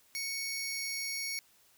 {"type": "tone pair together", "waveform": "25% pulse", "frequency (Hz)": [2217, 5609], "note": ["C#7", "F8"], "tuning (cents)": [0, 7], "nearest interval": "octave + major third", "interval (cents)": 1607, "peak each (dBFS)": [-33, -34], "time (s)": [0.15, 1.39], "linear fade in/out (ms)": 0, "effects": ["white hiss -65 dBFS RMS until 1.77 s"]}